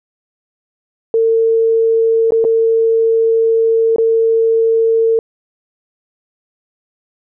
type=tone with dropouts; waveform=sine; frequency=452.3 Hz; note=A4; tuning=48 cents sharp; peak=-9 dBFS; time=1.14-5.19 s; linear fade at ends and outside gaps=1 ms; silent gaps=2.307-2.321 / 2.442-2.449 / 3.961-3.983 s; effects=none